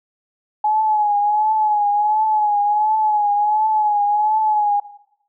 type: tone with vibrato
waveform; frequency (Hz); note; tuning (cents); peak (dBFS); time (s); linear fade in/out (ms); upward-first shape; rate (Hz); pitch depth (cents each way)
sine; 844; G#5; +28; -14; 0.64-4.8; 5; triangle; 1.4; 60
effects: noise-tail reverb RT60 0.8 s tail -18 dB re dry